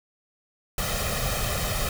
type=noise with comb filter; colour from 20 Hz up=pink; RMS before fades=-27 dBFS; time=0.78-1.89 s; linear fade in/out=2 ms; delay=1.6 ms; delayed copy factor=+0.75; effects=none